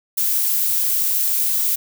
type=noise; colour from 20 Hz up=violet; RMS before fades=-19 dBFS; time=0.17-1.76 s; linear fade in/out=10 ms; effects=none